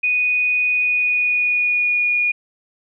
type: tone with pitch glide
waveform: sine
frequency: 2480 to 2442 Hz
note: D#7 to D#7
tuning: -6 to -33 cents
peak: -15 dBFS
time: 0.03-2.32 s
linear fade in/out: 10 ms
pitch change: -27 cents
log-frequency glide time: 0.73-2.18 s
effects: none